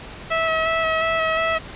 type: tone with vibrato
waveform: 15% pulse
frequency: 648 Hz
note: E5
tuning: 30 cents flat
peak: -12 dBFS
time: 0.3-1.59 s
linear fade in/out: 20 ms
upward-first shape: square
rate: 2.8 Hz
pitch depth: 15 cents each way
effects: pink hiss -37 dBFS RMS until 1.75 s + resampled to 8000 Hz